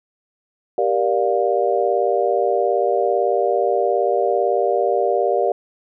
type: chord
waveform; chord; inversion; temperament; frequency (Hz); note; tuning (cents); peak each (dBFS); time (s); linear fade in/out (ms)
sine; G minor seventh; none; just; 392 / 470.4 / 588 / 705.6; G4 / Bb4 / D5 / F5; 0 / +16 / +2 / +18; -21; 0.78-5.52; 2
effects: none